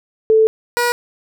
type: tone pair in turn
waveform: sine / 15% pulse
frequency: 440 / 481.8 Hz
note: A4 / B4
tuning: 0 / -43 cents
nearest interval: major second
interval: 157 cents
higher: second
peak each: -8 dBFS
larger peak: neither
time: 0.3-0.47 / 0.77-0.92 s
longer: first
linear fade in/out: 0 ms
effects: none